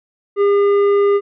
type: tone with tanh clipping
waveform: triangle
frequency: 403.8 Hz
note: G#4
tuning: 49 cents flat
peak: -12 dBFS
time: 0.36-1.21 s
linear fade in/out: 50 ms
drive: 13 dB
effects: none